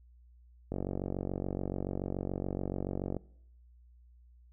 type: click train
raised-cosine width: 2 ms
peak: -21 dBFS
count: 116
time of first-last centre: 0.72-3.167 s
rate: 47 Hz
effects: noise-tail reverb RT60 0.7 s tail -23 dB re dry + added 60 Hz sine -56 dBFS peak until 4.52 s